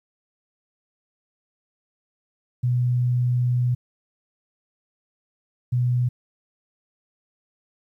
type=tone bursts at uneven times; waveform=sine; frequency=123.47 Hz; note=B2; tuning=in tune; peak=-18 dBFS; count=2; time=2.63-3.75 / 5.72-6.09 s; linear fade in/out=10 ms; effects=10-bit